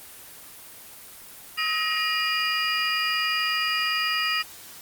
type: tone cluster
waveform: sine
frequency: 1273 / 1886 / 2426 / 2858 / 4870 Hz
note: D#6 / A#6 / D#7 / F7 / D#8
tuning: +39 / +20 / -44 / +39 / -38 cents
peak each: -29 dBFS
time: 1.57-4.43 s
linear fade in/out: 20 ms
effects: white hiss -44 dBFS RMS until 4.81 s + Opus 24 kbps